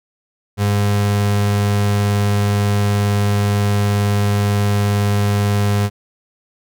35% pulse tone, 102.1 Hz, G#2, 29 cents flat, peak -12 dBFS, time 0.57-5.9 s, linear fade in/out 50 ms, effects none

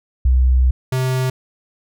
sine / square tone pair in turn, 63.6 / 129.39 Hz, C2 / C3, -48 / -19 cents, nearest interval octave, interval 1229 cents, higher second, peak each -10 / -17 dBFS, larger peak first, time 0.25-0.71 / 0.92-1.3 s, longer first, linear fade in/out 5 ms, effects none

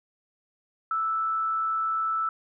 sine tone with frequency modulation, 1318.5 Hz, E6, in tune, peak -24 dBFS, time 0.91-2.29 s, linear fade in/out 2 ms, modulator 134 Hz, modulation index 0.24, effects none

